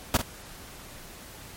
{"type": "noise with echo", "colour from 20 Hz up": "pink", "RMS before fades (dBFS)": -21, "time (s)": [0.14, 0.17], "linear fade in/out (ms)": 2, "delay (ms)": 47, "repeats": 1, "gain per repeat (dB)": -9, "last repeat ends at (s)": 0.217, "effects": ["pink hiss -45 dBFS RMS until 1.56 s", "MP3 64 kbps"]}